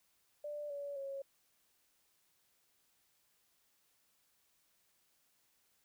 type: tone with pitch steps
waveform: sine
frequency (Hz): 590 / 569.2 / 549.2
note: D5 / C#5 / C#5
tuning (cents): +8 / +46 / -16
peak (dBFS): -40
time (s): 0.44-1.22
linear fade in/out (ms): 5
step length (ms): 260
effects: white hiss -75 dBFS RMS until 5.84 s